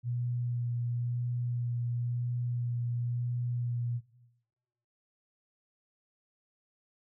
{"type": "tone with vibrato", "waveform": "sine", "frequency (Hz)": 120.8, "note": "B2", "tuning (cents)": -38, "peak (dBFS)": -30, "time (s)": [0.03, 4.01], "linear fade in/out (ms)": 50, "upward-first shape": "sine", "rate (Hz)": 0.97, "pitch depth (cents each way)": 13, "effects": ["noise-tail reverb RT60 1.0 s tail -17 dB re dry"]}